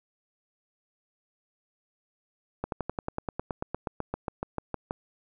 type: slowing click train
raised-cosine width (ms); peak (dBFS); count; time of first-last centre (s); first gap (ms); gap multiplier
1; -16; 20; 2.64-4.909; 82; 1.04
effects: none